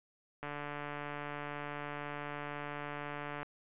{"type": "click train", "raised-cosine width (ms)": 0.5, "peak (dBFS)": -26, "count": 439, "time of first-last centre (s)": [0.43, 3.43], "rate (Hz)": 146, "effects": ["resampled to 8000 Hz"]}